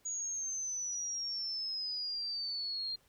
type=exponential sweep; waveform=sine; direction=down; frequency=6770 to 4186 Hz; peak=-35 dBFS; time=0.05-2.96 s; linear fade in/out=10 ms; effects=pink hiss -69 dBFS RMS until 3.08 s

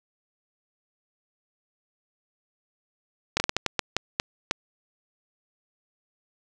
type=slowing click train; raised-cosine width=0.2 ms; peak=-5 dBFS; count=10; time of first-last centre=3.37-4.511 s; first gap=30 ms; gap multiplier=1.34; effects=none

